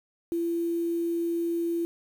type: tone with quantisation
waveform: sine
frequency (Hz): 338.3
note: E4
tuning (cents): +45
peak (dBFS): -25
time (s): 0.32-1.85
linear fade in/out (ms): 0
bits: 8
effects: none